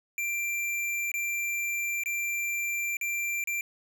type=tone with dropouts; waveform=square; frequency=2360 Hz; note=D7; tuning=8 cents sharp; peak=-29 dBFS; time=0.18-3.61 s; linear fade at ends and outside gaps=1 ms; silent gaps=1.117-1.14 / 2.036-2.059 / 2.969-3.012 / 3.44-3.473 s; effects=none